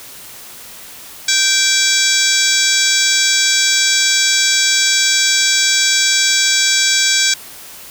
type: harmonic tone with a mistuned harmonic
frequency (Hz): 779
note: G5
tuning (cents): -11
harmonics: 2 / 3 / 4 / 5 / 6 / 7 / 8 / 9 / 10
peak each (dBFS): -20 / -20 / -20 / -20 / -20 / -20 / -20 / -20 / -20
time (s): 1.28-7.34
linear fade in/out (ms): 5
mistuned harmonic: 4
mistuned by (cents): +120
effects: white hiss -35 dBFS RMS until 7.9 s